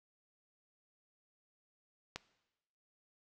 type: click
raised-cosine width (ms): 0.2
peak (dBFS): -22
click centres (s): 2.16
effects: noise-tail reverb RT60 1.0 s tail -18 dB re dry